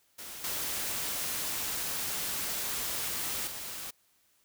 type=noise with level steps; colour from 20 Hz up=white; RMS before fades=-43 / -34 / -40 dBFS; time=0.18-3.91 s; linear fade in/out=10 ms; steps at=0.44 / 3.47 s; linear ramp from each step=2 ms; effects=white hiss -69 dBFS RMS until 4.44 s